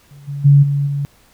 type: tone with level steps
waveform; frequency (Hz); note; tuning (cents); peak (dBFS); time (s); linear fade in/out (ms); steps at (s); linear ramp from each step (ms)
sine; 141.9; C#3; +41; -37 / -22 / -5 / -14 / -17; 0.11-1.05; 0; 0.27 / 0.44 / 0.62 / 0.86; 20
effects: pink hiss -52 dBFS RMS until 1.33 s